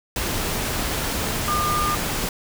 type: tone in noise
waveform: sine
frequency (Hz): 1207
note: D6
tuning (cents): +47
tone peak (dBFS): -21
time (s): 1.48-1.95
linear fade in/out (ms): 2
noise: pink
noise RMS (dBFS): -25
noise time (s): 0.16-2.29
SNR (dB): +1
effects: none

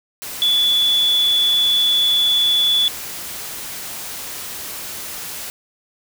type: tone in noise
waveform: sine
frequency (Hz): 3441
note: A7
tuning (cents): -39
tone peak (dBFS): -13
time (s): 0.42-2.88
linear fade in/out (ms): 0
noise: white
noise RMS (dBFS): -30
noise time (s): 0.22-5.5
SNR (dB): +14
effects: none

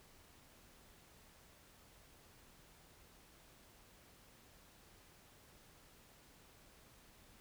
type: silence
effects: pink hiss -64 dBFS RMS until 7.4 s

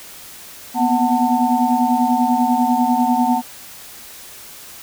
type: tone cluster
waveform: sine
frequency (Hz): 240 / 250.1 / 740 / 895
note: B3 / B3 / F#5 / A5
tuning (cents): -49 / +22 / 0 / +29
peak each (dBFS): -19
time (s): 0.74-3.42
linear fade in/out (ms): 50
effects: white hiss -38 dBFS RMS until 4.82 s

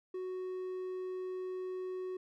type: tone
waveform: triangle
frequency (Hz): 370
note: F#4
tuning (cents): 0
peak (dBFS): -35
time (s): 0.14-2.17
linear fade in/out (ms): 5
effects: none

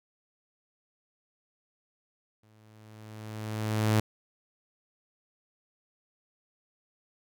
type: tone with exponential growth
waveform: sawtooth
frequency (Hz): 108.3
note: A2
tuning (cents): -27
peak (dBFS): -17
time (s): 2.43-4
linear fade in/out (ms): 5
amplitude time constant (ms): 340
effects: none

